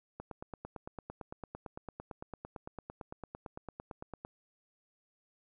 click train, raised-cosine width 1 ms, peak -28 dBFS, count 37, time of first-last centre 0.2-4.249 s, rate 8.89 Hz, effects none

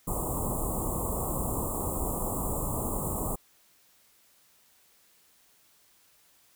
pink band-stop noise, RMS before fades -31 dBFS, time 0.07-3.36 s, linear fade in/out 10 ms, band 1200 to 7300 Hz, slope 96 dB/octave, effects white hiss -63 dBFS RMS until 6.55 s

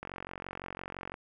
click train, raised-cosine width 0.5 ms, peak -24 dBFS, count 52, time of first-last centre 0.03-1.141 s, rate 45.9 Hz, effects none

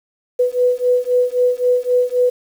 sine beating tone pair, 493.9 / 497.7 Hz, B4 / B4, 0 / +13 cents, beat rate 3.8 Hz, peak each -16 / -16 dBFS, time 0.39-2.3 s, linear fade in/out 10 ms, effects 7-bit

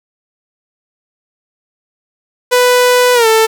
sawtooth tone with pitch glide, 495.5 to 444 Hz, B4 to A4, +6 to +16 cents, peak -3 dBFS, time 2.51-3.47 s, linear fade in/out 20 ms, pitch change -190 cents, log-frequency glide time 3.14-3.27 s, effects none

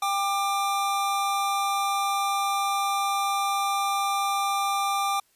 square tone pair together, 794.2 / 1190 Hz, G5 / D6, +22 / +22 cents, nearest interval perfect fifth, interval 700 cents, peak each -27 dBFS, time 0.02-5.2 s, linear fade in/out 5 ms, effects white hiss -65 dBFS RMS until 5.35 s + resampled to 32000 Hz

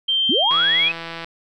sine tone with pitch glide, 3151 to 3321 Hz, G7 to G#7, +8 to -1 cents, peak -16 dBFS, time 0.08-0.89 s, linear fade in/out 10 ms, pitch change +91 cents, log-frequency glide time 0.41-0.56 s
sine linear sweep, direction up, 196 to 2599 Hz, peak -19 dBFS, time 0.29-0.92 s, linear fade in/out 5 ms
click train, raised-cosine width 0.3 ms, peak -15 dBFS, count 123, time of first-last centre 0.51-1.245 s, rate 166 Hz
effects none

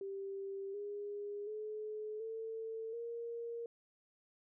sine tone with pitch steps, 392 / 409.6 / 428 / 447.2 / 467.2 Hz, G4 / G#4 / A4 / A4 / A#4, 0 / -24 / -48 / +28 / +4 cents, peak -40 dBFS, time 0.01-3.66 s, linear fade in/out 2 ms, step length 730 ms, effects none

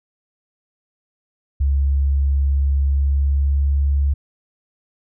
sine tone with pitch glide, 69.3 to 70.19 Hz, C#2 to C#2, 0 to +22 cents, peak -14 dBFS, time 1.6-4.14 s, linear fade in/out 10 ms, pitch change +22 cents, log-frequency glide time 2.83-3.81 s, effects none

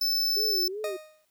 square tone, 5274 Hz, E8, in tune, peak -24 dBFS, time 0.01-0.68 s, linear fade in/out 5 ms
sine tone with vibrato, 392 Hz, G4, in tune, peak -32 dBFS, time 0.36-0.97 s, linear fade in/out 10 ms, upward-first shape sine, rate 2.7 Hz, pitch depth 170 cents each way
40% pulse tone with exponential decay, 620 Hz, D#5, 6 cents flat, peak -27 dBFS, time 0.84-1.25 s, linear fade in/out 2 ms, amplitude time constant 87 ms
effects white hiss -72 dBFS RMS until 1.3 s

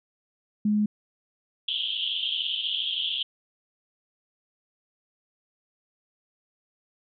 sine tone, 210 Hz, G#3, 19 cents sharp, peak -20 dBFS, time 0.65-0.86 s, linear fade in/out 5 ms
pink band-pass noise, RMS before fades -29 dBFS, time 1.68-3.23 s, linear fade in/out 5 ms, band 3000 to 3400 Hz, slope 96 dB/octave
effects none

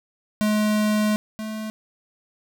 square tone pair in turn, 212.2 / 217 Hz, G#3 / A3, +38 / -24 cents, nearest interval unison, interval 38 cents, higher second, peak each -19 / -29 dBFS, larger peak first, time 0.41-1.16 / 1.39-1.7 s, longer first, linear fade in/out 0 ms, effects none

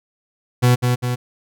40% pulse tone with echo, 123.47 Hz, B2, in tune, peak -10 dBFS, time 0.62-0.76 s, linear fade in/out 20 ms, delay 200 ms, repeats 2, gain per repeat -4 dB, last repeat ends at 1.16 s, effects none

